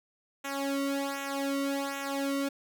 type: tone with flanger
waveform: sawtooth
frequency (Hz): 277.2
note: C#4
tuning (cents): 0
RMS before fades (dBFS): -32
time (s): 0.44-2.49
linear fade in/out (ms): 10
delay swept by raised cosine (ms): 0.21 to 1.21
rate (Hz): 1.3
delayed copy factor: -0.9
effects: none